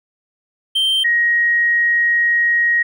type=tone pair in turn; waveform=triangle / sine; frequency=3136 / 1885.8 Hz; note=G7 / A#6; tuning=0 / +20 cents; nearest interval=major sixth; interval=880 cents; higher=first; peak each=-12 dBFS; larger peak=neither; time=0.75-1.04 / 1.04-2.83 s; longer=second; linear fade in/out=10 ms; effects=none